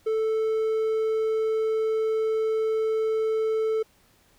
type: tone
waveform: triangle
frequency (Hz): 440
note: A4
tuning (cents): 0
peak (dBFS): -20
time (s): 0.06-3.83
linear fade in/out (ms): 10
effects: pink hiss -61 dBFS RMS until 4.38 s